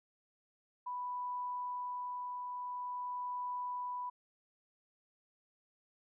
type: tone with tremolo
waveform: sine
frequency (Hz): 989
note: B5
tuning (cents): +2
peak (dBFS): -36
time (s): 0.86-4.1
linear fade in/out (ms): 10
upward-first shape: triangle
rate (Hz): 0.47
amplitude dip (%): 30
effects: none